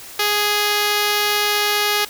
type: tone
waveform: 5% pulse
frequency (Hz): 415.3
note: G#4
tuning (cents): 0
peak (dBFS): -5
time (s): 0.19-2.05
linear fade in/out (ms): 5
effects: white hiss -37 dBFS RMS until 2.09 s